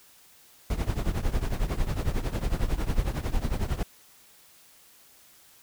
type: noise with tremolo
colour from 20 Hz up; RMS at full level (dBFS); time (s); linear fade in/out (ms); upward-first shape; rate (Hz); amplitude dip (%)
brown; -23; 0.7-3.83; 2; triangle; 11; 90
effects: white hiss -56 dBFS RMS until 5.62 s